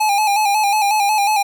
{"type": "tone with vibrato", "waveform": "square", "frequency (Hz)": 830.6, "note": "G#5", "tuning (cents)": 0, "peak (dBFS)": -14, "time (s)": [0, 1.43], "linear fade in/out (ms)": 10, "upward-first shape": "square", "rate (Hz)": 5.5, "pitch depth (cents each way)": 56, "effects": []}